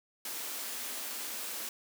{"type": "high-pass noise", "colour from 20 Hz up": "white", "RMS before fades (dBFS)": -39, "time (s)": [0.25, 1.69], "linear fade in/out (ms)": 2, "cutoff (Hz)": 210, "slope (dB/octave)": 96, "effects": []}